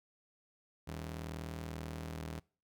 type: ring-modulated tone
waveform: sawtooth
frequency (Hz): 119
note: A#2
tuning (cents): +36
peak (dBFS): -34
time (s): 0.87-2.4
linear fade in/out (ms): 10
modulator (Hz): 39.3
effects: noise-tail reverb RT60 0.4 s tail -25 dB re dry